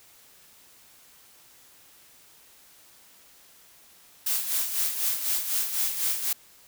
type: noise with tremolo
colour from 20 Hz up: blue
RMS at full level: -25 dBFS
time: 4.26-6.33 s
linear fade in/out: 5 ms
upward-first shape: sine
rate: 4 Hz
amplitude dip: 60%
effects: white hiss -55 dBFS RMS until 6.67 s